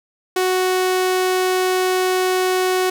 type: tone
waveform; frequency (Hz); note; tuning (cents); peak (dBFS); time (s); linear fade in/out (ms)
sawtooth; 370; F#4; 0; -12; 0.36-2.9; 5
effects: none